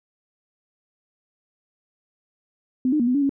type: tone with pitch steps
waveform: sine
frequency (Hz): 255.7 / 303.7 / 238.6 / 250.9 / 284.8 / 276.6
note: C4 / D#4 / A#3 / B3 / C#4 / C#4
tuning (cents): -40 / -42 / +41 / +28 / +47 / -4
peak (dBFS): -17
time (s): 2.85-3.294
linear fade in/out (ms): 2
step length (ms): 74
effects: none